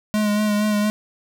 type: tone with vibrato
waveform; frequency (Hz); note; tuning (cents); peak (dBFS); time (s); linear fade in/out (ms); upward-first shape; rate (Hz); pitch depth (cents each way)
square; 209.9; G#3; +19; -18; 0.14-0.9; 0; sine; 4.3; 26
effects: none